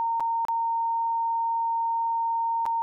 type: tone with dropouts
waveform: sine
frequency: 919 Hz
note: A#5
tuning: 25 cents flat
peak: -23 dBFS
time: 0-2.82 s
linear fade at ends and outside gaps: 0 ms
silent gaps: 0.198-0.205 / 0.451-0.484 / 2.655-2.663 s
effects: none